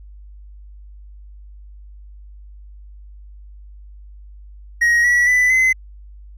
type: tone with pitch steps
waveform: triangle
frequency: 1888 / 1938.8 / 1991 / 2045 Hz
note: A#6 / B6 / B6 / C7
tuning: +22 / -32 / +14 / -40 cents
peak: -10 dBFS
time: 4.81-5.73 s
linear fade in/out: 10 ms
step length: 230 ms
effects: added 50 Hz sine -37 dBFS peak until 6.37 s